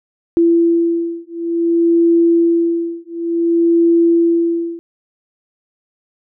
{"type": "beating tone pair", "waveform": "sine", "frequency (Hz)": [336.7, 337.26], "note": ["E4", "E4"], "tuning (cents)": [37, 40], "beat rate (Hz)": 0.56, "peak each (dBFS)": -14, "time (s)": [0.37, 4.79], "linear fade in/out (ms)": 0, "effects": []}